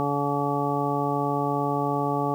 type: harmonic tone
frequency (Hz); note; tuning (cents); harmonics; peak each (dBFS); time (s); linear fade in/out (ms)
142.8; D3; -48; 1 / 2 / 3 / 4 / 5 / 6 / 8; -30 / -29 / -30 / -34 / -31 / -29 / -31; 0-2.34; 0
effects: 9-bit